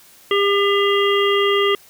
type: harmonic tone with a mistuned harmonic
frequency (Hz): 401.4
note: G4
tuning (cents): +41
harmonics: 1 / 3 / 5 / 7 / 8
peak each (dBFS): -16 / -21 / -23 / -24 / -25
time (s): 0.31-1.75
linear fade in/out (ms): 2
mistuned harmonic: 8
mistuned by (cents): +17
effects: white hiss -48 dBFS RMS until 1.89 s